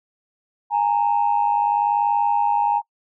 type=tone pair together; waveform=sine; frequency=824.1 / 925 Hz; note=G#5 / A#5; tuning=-14 / -14 cents; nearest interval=major second; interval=200 cents; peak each=-18 / -19 dBFS; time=0.7-2.82 s; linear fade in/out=50 ms; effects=noise-tail reverb RT60 0.1 s tail -24 dB re dry + tanh soft clip ceiling -10 dBFS